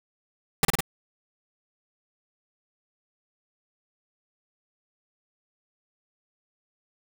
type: noise with echo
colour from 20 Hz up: pink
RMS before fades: -19 dBFS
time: 0.63-0.65 s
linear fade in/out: 2 ms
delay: 52 ms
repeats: 3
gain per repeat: -2 dB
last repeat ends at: 0.806 s
effects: none